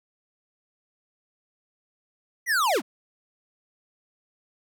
square linear sweep, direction down, 2025 to 166.5 Hz, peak -21 dBFS, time 2.46-2.82 s, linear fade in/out 50 ms, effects none

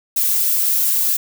violet noise with flanger, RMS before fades -17 dBFS, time 0.16-1.17 s, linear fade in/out 10 ms, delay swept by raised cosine 1.7 to 7.2 ms, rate 1.5 Hz, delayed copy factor -0.6, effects none

